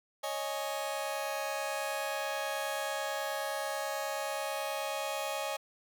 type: chord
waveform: sawtooth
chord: C# suspended second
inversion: none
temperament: just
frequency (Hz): 554.4 / 623.7 / 831.5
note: C#5 / D#5 / G#5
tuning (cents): 0 / +4 / +2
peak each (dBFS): -34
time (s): 0.23-5.57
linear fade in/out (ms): 10
effects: none